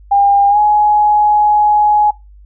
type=tone with pitch glide; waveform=sine; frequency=803 to 838.6 Hz; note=G5 to G#5; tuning=+41 to +17 cents; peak=-7 dBFS; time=0.11-2.11 s; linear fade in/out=10 ms; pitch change=+76 cents; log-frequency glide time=0.49-0.58 s; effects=noise-tail reverb RT60 0.2 s tail -18 dB re dry + added 50 Hz sine -37 dBFS peak until 2.45 s